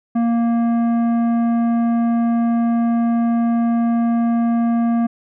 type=tone with tanh clipping; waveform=sine; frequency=233.1 Hz; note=A#3; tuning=in tune; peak=-16 dBFS; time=0.15-5.07 s; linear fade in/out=10 ms; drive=11 dB; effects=none